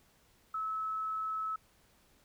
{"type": "tone", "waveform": "sine", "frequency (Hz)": 1298, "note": "E6", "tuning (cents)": -27, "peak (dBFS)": -33, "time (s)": [0.54, 1.56], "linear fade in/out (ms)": 5, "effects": ["pink hiss -67 dBFS RMS until 2.24 s"]}